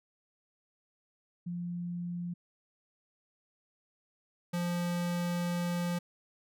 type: tone pair in turn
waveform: sine / square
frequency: 174.5 / 174.5 Hz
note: F3 / F3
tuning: -1 / -1 cents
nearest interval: unison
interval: 0 cents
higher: neither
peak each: -34 / -31 dBFS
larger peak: second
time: 1.46-2.34 / 4.53-5.99 s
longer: second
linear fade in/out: 10 ms
effects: none

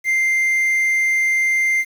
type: tone with quantisation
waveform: triangle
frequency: 2093 Hz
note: C7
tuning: in tune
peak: -13 dBFS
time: 0.04-1.85 s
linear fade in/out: 50 ms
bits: 7
effects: none

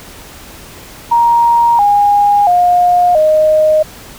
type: tone with pitch steps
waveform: sine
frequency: 939 / 817.4 / 711.6 / 619.5 Hz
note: A#5 / G#5 / F5 / D#5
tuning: +12 / -28 / +32 / -8 cents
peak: -6 dBFS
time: 1.11-3.83 s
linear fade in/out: 10 ms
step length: 680 ms
effects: pink hiss -34 dBFS RMS until 4.18 s

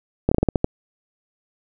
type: slowing click train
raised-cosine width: 2 ms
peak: -3 dBFS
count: 8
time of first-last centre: 0.29-0.644 s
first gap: 25 ms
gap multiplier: 1.23
effects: none

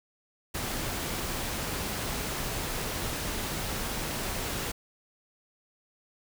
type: noise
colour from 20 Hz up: pink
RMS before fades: -33 dBFS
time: 0.54-4.72 s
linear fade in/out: 10 ms
effects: none

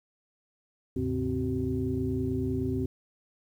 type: tone cluster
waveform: sine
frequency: 76.9 / 103.4 / 132.9 / 259.8 / 380.7 Hz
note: D#2 / G#2 / C3 / C4 / F#4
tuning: -20 / -7 / +27 / -12 / +49 cents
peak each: -35 / -34 / -35 / -30 / -33 dBFS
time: 0.96-2.86 s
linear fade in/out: 5 ms
effects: tanh soft clip ceiling -16 dBFS + 10-bit

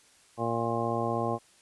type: harmonic tone with a mistuned harmonic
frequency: 116.2 Hz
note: A#2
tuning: 5 cents flat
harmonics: 1 / 2 / 3 / 4 / 5 / 6 / 7 / 9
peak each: -35 / -35 / -35 / -35 / -35 / -35 / -35 / -35 dBFS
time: 0.37-1.39 s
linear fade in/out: 50 ms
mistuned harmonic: 9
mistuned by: +25 cents
effects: white hiss -60 dBFS RMS until 1.61 s + resampled to 24000 Hz

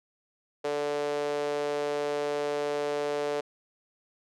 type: tone with high-pass filter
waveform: sawtooth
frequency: 146.2 Hz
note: D3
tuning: 7 cents flat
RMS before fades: -30 dBFS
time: 0.64-3.41 s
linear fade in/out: 10 ms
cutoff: 490 Hz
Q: 5.7
effects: low-pass 7000 Hz 12 dB/octave

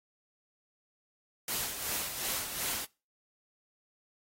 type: noise with tremolo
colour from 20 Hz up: white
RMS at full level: -33 dBFS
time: 1.48-2.85 s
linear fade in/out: 2 ms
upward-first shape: sine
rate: 2.7 Hz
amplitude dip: 55%
effects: noise-tail reverb RT60 0.3 s tail -23 dB re dry + AAC 48 kbps

